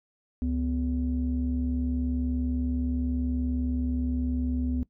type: tone pair together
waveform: sine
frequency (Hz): 70.3 / 250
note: C#2 / B3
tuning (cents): +25 / +21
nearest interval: octave + minor seventh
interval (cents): 2196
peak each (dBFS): -27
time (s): 0.42-4.83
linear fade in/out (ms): 0
effects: noise-tail reverb RT60 0.1 s tail -20 dB re dry + tanh soft clip ceiling -19 dBFS